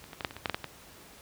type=clicks; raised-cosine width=0.3 ms; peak=-29 / -26 / -19 / -12 / -26 / -24 / -12 / -13 / -13 / -19 dBFS; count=10; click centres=0.041 / 0.132 / 0.208 / 0.248 / 0.309 / 0.366 / 0.458 / 0.497 / 0.545 / 0.643 s; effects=pink hiss -52 dBFS RMS until 1.21 s + high-pass 60 Hz 12 dB/octave